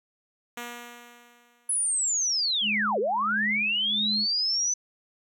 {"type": "tone with exponential decay", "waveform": "5% pulse", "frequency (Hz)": 239.7, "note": "A#3", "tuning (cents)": 48, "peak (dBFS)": -22, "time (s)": [0.57, 2], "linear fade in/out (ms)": 5, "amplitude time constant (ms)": 310}
{"type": "linear two-way sweep", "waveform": "sine", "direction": "down then up", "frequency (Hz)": [10370, 370, 6080], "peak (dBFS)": -23, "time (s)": [1.69, 4.74], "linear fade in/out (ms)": 5, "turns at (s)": 2.99}
{"type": "tone with tremolo", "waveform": "sine", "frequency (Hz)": 210, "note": "G#3", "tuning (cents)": 19, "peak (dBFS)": -30, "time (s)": [2.61, 4.27], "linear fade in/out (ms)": 50, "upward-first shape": "sine", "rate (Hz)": 1.5, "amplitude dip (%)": 85}
{"effects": []}